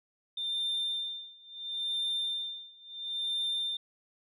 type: tone with tremolo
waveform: sine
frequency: 3594 Hz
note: A7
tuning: 36 cents sharp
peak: -27 dBFS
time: 0.37-3.77 s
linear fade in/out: 5 ms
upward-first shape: sine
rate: 0.73 Hz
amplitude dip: 95%
effects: tanh soft clip ceiling -27 dBFS

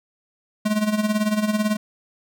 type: tone with tremolo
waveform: square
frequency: 212.5 Hz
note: G#3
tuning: 40 cents sharp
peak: -17 dBFS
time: 0.65-1.77 s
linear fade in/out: 10 ms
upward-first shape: sine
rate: 18 Hz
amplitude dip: 70%
effects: none

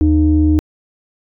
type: tone pair together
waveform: sine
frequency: 79 / 306.6 Hz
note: D#2 / D#4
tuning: +27 / -25 cents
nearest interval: octave + major seventh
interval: 2348 cents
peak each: -11 dBFS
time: 0.01-0.59 s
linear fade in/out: 0 ms
effects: tanh soft clip ceiling -2 dBFS

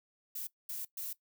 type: noise bursts at uneven times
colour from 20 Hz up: violet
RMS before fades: -40 dBFS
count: 3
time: 0.35-0.47 / 0.69-0.85 / 0.97-1.13 s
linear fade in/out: 5 ms
effects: noise-tail reverb RT60 0.1 s tail -18 dB re dry

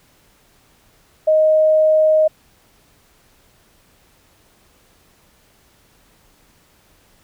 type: tone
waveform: sine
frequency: 624 Hz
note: D#5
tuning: 5 cents sharp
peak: -10 dBFS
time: 1.27-2.28 s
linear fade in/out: 10 ms
effects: pink hiss -55 dBFS RMS until 7.23 s

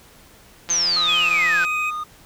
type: click train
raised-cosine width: 0.2 ms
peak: -14 dBFS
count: 166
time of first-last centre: 0.69-1.649 s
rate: 172 Hz
type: exponential sweep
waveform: sine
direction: down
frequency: 6450 to 1480 Hz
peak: -17 dBFS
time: 0.7-1.64 s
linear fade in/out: 2 ms
type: tone with pitch glide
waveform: triangle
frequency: 1244.5 to 1226.7 Hz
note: D#6 to D#6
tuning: 0 to -25 cents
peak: -23 dBFS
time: 0.96-2.04 s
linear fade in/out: 10 ms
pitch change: -25 cents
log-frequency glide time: 1.52-1.8 s
type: tone with vibrato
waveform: triangle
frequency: 2511 Hz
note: D#7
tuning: 15 cents sharp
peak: -20 dBFS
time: 1.07-1.91 s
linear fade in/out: 20 ms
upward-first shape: triangle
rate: 14 Hz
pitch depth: 12 cents each way
effects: pink hiss -49 dBFS RMS until 2.25 s

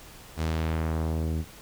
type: tone with low-pass filter sweep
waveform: sawtooth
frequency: 80.1 Hz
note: E2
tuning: 49 cents flat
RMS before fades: -28 dBFS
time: 0.36-1.45 s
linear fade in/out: 50 ms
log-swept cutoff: 8900 to 260 Hz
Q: 0.86
effects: pink hiss -48 dBFS RMS until 1.61 s

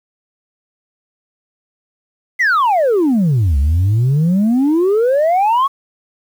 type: exponential two-way sweep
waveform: sine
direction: down then up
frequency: 2093 to 66.9 to 1132 Hz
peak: -8 dBFS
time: 2.39-5.68 s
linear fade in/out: 20 ms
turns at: 3.58 s
effects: tanh soft clip ceiling -9 dBFS + 7-bit

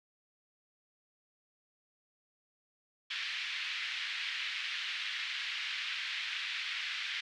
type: band-pass noise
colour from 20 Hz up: pink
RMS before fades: -38 dBFS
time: 3.1-7.21 s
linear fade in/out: 10 ms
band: 1900 to 3800 Hz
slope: 24 dB/octave
effects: none

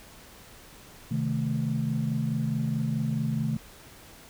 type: chord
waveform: sine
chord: A diminished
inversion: first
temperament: equal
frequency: 130.81 / 155.56 / 220 Hz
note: C3 / Eb3 / A3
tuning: 0 / 0 / 0 cents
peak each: -29 dBFS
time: 1.11-3.57 s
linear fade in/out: 5 ms
effects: tanh soft clip ceiling -17 dBFS + pink hiss -50 dBFS RMS until 4.29 s

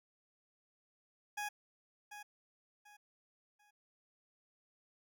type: tone with echo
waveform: 20% pulse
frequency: 830.6 Hz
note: G#5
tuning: in tune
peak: -33 dBFS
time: 1.37-1.49 s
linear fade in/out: 10 ms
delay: 740 ms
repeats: 3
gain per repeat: -10 dB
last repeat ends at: 3.71 s
effects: none

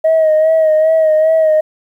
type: tone with vibrato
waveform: sine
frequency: 632 Hz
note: D#5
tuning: 27 cents sharp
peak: -6 dBFS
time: 0.04-1.61 s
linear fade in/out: 10 ms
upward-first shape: sine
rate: 2.5 Hz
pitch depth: 37 cents each way
effects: tanh soft clip ceiling -5 dBFS + 8-bit

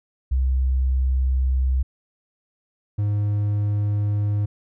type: tone pair in turn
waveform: sine / triangle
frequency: 64.9 / 103.35 Hz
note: C2 / G#2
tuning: -13 / -8 cents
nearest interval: minor sixth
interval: 805 cents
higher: second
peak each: -17 dBFS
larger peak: neither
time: 0.31-1.83 / 2.98-4.46 s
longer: first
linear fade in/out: 10 ms
effects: none

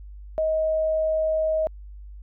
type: tone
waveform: sine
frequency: 631 Hz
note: D#5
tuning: 24 cents sharp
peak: -20 dBFS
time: 0.38-1.67 s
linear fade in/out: 0 ms
effects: added 50 Hz sine -38 dBFS peak until 2.22 s

